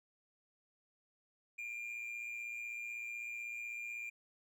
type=tone with amplitude modulation; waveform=triangle; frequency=2401 Hz; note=D7; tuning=38 cents sharp; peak=-37 dBFS; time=1.58-4.1 s; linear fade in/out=10 ms; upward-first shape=sine; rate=116 Hz; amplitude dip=55%; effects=none